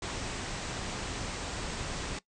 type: low-pass noise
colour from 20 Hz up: pink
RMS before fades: -37 dBFS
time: 0.02-2.19 s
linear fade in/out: 5 ms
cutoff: 8600 Hz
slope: 96 dB/octave
effects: noise-tail reverb RT60 0.1 s tail -19 dB re dry